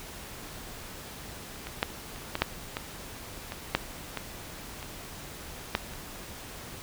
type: clicks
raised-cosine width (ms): 0.3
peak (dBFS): -20 / -8 / -27 / -13 / -6 / -15 / -19 / -6 / -15 / -23 / -8 / -28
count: 12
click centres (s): 1.67 / 1.829 / 2.161 / 2.354 / 2.42 / 2.769 / 3.521 / 3.75 / 4.173 / 4.828 / 5.751 / 5.936
effects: pink hiss -43 dBFS RMS until 6.82 s